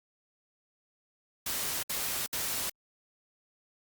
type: noise bursts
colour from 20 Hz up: white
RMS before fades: -33 dBFS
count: 3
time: 1.46-2.698 s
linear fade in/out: 5 ms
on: 370 ms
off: 64 ms
effects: Opus 48 kbps